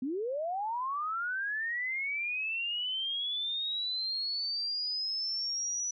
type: linear sweep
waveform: sine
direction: up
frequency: 242.2 to 5940 Hz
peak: -31 dBFS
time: 0.02-5.91 s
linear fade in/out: 5 ms
effects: none